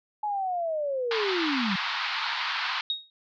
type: linear sweep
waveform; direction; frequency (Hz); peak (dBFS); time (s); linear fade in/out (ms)
sine; down; 853 to 178.9; -26; 0.23-1.76; 5
type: band-pass noise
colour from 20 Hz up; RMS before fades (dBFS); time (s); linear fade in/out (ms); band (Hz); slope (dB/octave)
pink; -30; 1.11-2.81; 2; 880 to 4600; 48
type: tone with exponential decay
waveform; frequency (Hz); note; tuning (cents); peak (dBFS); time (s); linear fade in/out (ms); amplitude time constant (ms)
sine; 3755; A#7; +12; -22; 2.9-3.1; 1; 43
effects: none